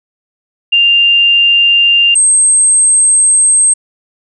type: tone pair in turn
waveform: sine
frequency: 2794 / 8373 Hz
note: F7 / C9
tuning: 0 / 0 cents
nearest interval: octave + perfect fifth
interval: 1900 cents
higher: second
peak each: -5 dBFS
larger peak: neither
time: 0.72-2.15 / 2.15-3.74 s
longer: second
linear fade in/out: 10 ms
effects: none